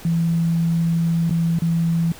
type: tone with dropouts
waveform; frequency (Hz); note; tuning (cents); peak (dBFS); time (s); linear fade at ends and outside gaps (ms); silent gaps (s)
sine; 166.6; E3; +19; -16; 0.05-2.12; 2; 1.296-1.307 / 1.588-1.62
effects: pink hiss -41 dBFS RMS until 2.19 s